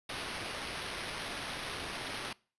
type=noise with sample-and-hold; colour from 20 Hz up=violet; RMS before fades=-40 dBFS; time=0.09-2.33 s; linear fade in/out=5 ms; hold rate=7350 Hz; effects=noise-tail reverb RT60 0.4 s tail -24 dB re dry + resampled to 24000 Hz